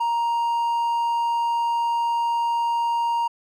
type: tone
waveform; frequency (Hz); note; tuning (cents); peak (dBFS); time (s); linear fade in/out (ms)
triangle; 936; A#5; +7; -18; 0-3.28; 10
effects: none